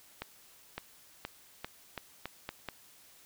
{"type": "accelerating click train", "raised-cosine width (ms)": 0.3, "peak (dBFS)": -21, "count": 8, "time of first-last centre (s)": [0.22, 2.687], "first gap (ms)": 560, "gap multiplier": 0.84, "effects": ["white hiss -59 dBFS RMS until 3.25 s"]}